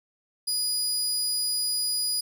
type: tone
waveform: 25% pulse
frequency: 4920 Hz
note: D#8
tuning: 20 cents flat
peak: -20 dBFS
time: 0.47-2.21 s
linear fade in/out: 10 ms
effects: none